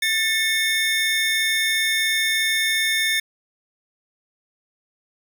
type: tone cluster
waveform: square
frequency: 1779 / 2185 / 3614 Hz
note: A6 / C#7 / A7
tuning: +19 / -26 / +46 cents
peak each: -24 dBFS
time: 0.02-3.2 s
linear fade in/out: 5 ms
effects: none